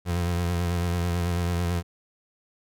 30% pulse tone with vibrato, 87 Hz, F2, 6 cents flat, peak -21 dBFS, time 0.05-1.83 s, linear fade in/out 50 ms, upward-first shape sine, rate 9.1 Hz, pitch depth 42 cents each way, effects none

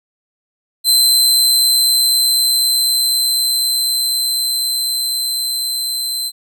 sawtooth tone with level ramp, 4082 Hz, C8, 44 cents flat, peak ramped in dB -6 to -16 dBFS, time 0.84-6.32 s, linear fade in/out 50 ms, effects none

